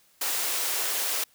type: high-pass noise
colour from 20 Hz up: white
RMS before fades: -28 dBFS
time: 0.21-1.24 s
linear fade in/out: 5 ms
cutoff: 360 Hz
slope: 24 dB/octave
effects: white hiss -62 dBFS RMS until 1.34 s